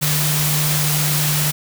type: tone in noise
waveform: sine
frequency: 150 Hz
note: D3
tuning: 37 cents sharp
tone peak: -19 dBFS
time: 0.01-1.52 s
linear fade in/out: 20 ms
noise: white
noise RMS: -20 dBFS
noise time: 0.01-1.52 s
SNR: -2 dB
effects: none